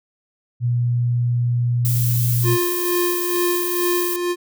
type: tone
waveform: sine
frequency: 120.8 Hz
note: B2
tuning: 38 cents flat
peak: -16 dBFS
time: 0.6-2.58 s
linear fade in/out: 50 ms
type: noise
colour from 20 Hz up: violet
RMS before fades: -25 dBFS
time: 1.85-4.16 s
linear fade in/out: 0 ms
type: tone with tremolo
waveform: square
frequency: 352.6 Hz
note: F4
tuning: 17 cents sharp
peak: -18 dBFS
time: 2.43-4.36 s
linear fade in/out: 50 ms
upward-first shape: sine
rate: 2.2 Hz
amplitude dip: 50%
effects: none